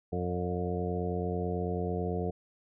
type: harmonic tone with a mistuned harmonic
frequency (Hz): 89.1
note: F2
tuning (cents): +35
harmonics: 1 / 2 / 3 / 4 / 5 / 6 / 7 / 8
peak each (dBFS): -35 / -35 / -43 / -39 / -35 / -46 / -43 / -40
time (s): 0.12-2.31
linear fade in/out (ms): 10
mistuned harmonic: 7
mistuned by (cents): -38
effects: none